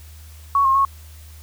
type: tone with pitch steps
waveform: sine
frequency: 1115 / 1071 / 1097 Hz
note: C#6 / C6 / C#6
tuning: +10 / +40 / -18 cents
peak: -13 dBFS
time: 0.55-0.85 s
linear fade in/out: 2 ms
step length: 100 ms
effects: added 77 Hz sine -39 dBFS peak until 1.42 s + white hiss -49 dBFS RMS until 1.42 s